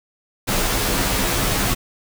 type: noise with comb filter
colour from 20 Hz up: pink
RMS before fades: -20 dBFS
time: 0.47-1.75 s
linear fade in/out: 20 ms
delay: 13 ms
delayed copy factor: -0.9
effects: none